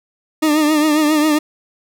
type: tone with vibrato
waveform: 40% pulse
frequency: 304.5 Hz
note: D#4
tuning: 37 cents flat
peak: -11 dBFS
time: 0.42-1.39 s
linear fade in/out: 10 ms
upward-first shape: triangle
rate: 7.4 Hz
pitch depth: 70 cents each way
effects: none